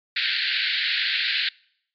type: band-pass noise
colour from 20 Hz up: white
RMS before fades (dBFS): -24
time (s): 0.16-1.49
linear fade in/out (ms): 5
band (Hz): 1500 to 4500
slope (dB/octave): 96
effects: noise-tail reverb RT60 0.7 s tail -26 dB re dry + MP3 64 kbps